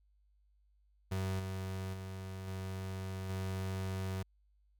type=tone with level steps; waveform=35% pulse; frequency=94.8 Hz; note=F#2; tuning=43 cents sharp; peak=-32 / -36 / -40 / -37 / -34 dBFS; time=1.11-4.23 s; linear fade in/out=10 ms; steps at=1.39 / 1.93 / 2.47 / 3.29 s; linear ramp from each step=10 ms; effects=added 50 Hz sine -67 dBFS peak until 4.79 s